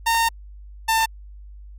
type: tone pair in turn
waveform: sawtooth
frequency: 916 / 895.1 Hz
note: A#5 / A5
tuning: -31 / +29 cents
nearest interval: unison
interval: 40 cents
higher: first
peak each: -13 dBFS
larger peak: neither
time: 0.06-0.29 / 0.88-1.06 s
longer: first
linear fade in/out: 10 ms
effects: added 50 Hz sine -38 dBFS peak until 1.78 s + AAC 64 kbps